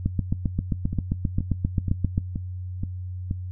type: two click trains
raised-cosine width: 5 ms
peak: -15 / -10 dBFS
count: 6 / 17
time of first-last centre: 0.93-3.311 / 0.06-2.179 s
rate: 2.1 / 7.55 Hz
effects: noise-tail reverb RT60 0.1 s tail -17 dB re dry + added 91 Hz sine -30 dBFS peak until 3.51 s